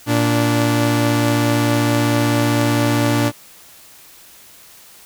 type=tone pair together; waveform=sawtooth; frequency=115.7 / 291.5 Hz; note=A#2 / D4; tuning=-13 / -13 cents; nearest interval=octave + major third; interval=1600 cents; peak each=-13 dBFS; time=0.06-3.32 s; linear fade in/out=50 ms; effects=white hiss -44 dBFS RMS until 5.05 s

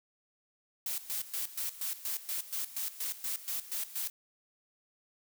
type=noise with tremolo; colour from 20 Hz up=blue; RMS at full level=-35 dBFS; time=0.86-4.1 s; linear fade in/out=2 ms; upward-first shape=square; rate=4.2 Hz; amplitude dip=80%; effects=none

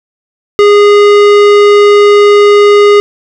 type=tone with tanh clipping; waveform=sine; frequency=411.2 Hz; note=G#4; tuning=17 cents flat; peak=-3 dBFS; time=0.59-3 s; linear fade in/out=0 ms; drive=18 dB; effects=none

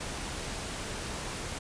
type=noise; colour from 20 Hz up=pink; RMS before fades=-37 dBFS; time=0-1.59 s; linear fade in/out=10 ms; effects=resampled to 22050 Hz

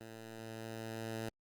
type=tone with level ramp; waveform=10% pulse; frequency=112.3 Hz; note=A2; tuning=36 cents sharp; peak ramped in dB=-40 to -30 dBFS; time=0.01-1.29 s; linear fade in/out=0 ms; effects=Opus 24 kbps

